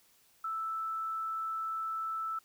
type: tone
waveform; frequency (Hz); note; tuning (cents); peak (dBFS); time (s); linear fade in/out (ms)
sine; 1318.5; E6; 0; -33; 0.44-2.39; 5
effects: white hiss -66 dBFS RMS until 2.44 s